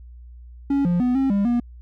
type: tone with pitch steps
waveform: triangle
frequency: 278.9 / 175 / 248.5 / 268.7 / 200.2 / 239.9 Hz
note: C#4 / F3 / B3 / C4 / G3 / A#3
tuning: +11 / +4 / +11 / +46 / +37 / +50 cents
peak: -15 dBFS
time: 0.7-1.6 s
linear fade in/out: 5 ms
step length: 150 ms
effects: added 60 Hz sine -39 dBFS peak until 1.81 s